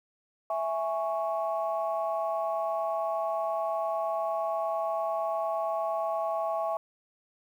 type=chord; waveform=sine; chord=C# minor; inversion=first; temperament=equal; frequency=659.3 / 830.6 / 1108.7 Hz; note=E5 / G#5 / C#6; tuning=0 / 0 / 0 cents; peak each=-29 / -33 / -34 dBFS; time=0.5-6.77 s; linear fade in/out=2 ms; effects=tanh soft clip ceiling -18 dBFS + 10-bit